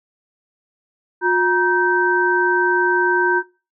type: tone cluster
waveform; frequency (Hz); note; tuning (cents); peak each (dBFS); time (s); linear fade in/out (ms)
sine; 359 / 948 / 1553; F4 / A#5 / G6; +48 / +29 / -17; -18; 1.21-3.43; 50
effects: noise-tail reverb RT60 0.3 s tail -19 dB re dry